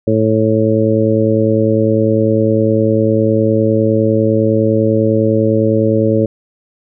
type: harmonic tone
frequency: 109.9 Hz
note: A2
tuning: 2 cents flat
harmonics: 1 / 2 / 3 / 4 / 5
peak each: -16 / -16 / -16 / -16 / -16 dBFS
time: 0.07-6.26 s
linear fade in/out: 5 ms
effects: none